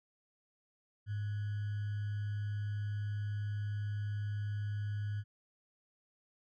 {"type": "tone with sample-and-hold", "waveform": "sine", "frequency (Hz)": 103.83, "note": "G#2", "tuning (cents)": 0, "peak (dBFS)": -34, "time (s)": [1.06, 5.24], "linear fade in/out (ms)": 50, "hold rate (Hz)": 1575, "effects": ["low-pass 3000 Hz 12 dB/octave"]}